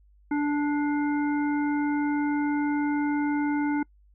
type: harmonic tone with a mistuned harmonic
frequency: 292.3 Hz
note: D4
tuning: 8 cents flat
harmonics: 1 / 3 / 5 / 7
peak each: -23 / -33 / -37 / -40 dBFS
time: 0.31-3.83 s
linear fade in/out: 5 ms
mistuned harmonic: 7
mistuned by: +45 cents
effects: noise-tail reverb RT60 0.1 s tail -26 dB re dry + added 50 Hz sine -55 dBFS peak until 4.14 s